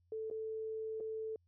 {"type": "tone with dropouts", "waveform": "sine", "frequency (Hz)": 440, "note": "A4", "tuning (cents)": 0, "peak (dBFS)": -38, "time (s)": [0.12, 1.36], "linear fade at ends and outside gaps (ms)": 2, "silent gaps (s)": [[0.301, 0.311], [1.002, 1.006]], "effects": ["added 87 Hz sine -70 dBFS peak until 1.47 s"]}